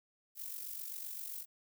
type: noise with amplitude modulation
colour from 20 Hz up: violet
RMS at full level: -41 dBFS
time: 0.35-1.46 s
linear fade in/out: 50 ms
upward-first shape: sine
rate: 47.7 Hz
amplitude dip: 60%
effects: none